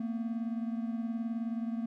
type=beating tone pair; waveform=triangle; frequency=226.7 / 245.7 Hz; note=A#3 / B3; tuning=-48 / -9 cents; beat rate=19 Hz; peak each=-31 / -37 dBFS; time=0-1.86 s; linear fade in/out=5 ms; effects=none